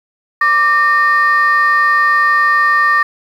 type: tone pair together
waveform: sine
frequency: 1175 / 1828 Hz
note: D6 / A#6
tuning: +1 / -34 cents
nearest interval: minor sixth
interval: 765 cents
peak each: -10 dBFS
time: 0.41-3.03 s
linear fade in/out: 5 ms
effects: tanh soft clip ceiling -4 dBFS + 7-bit